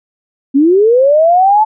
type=linear sweep; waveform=sine; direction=up; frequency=261.6 to 880 Hz; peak=-5 dBFS; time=0.54-1.65 s; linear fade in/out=20 ms; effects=none